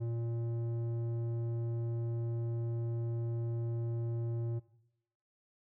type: tone with low-pass filter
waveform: square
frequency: 116.54 Hz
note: A#2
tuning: in tune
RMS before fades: -36 dBFS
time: 0-4.6 s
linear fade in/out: 20 ms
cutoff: 420 Hz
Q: 0.89
effects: noise-tail reverb RT60 0.8 s tail -18 dB re dry